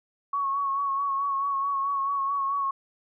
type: tone with vibrato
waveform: sine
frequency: 1108.7 Hz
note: C#6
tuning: in tune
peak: -24 dBFS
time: 0.33-2.71 s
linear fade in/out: 5 ms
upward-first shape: sine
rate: 4.6 Hz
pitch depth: 33 cents each way
effects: none